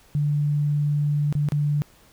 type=tone with dropouts; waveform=sine; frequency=146.83 Hz; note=D3; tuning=in tune; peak=-19 dBFS; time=0.15-1.82 s; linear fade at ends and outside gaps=0 ms; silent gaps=1.326-1.352 / 1.487-1.521 s; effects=pink hiss -55 dBFS RMS until 2.12 s